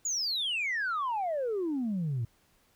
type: exponential sweep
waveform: sine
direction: down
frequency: 7040 to 110 Hz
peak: -27 dBFS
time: 0.05-2.25 s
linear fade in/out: 5 ms
effects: tanh soft clip ceiling -26 dBFS + pink hiss -67 dBFS RMS until 2.75 s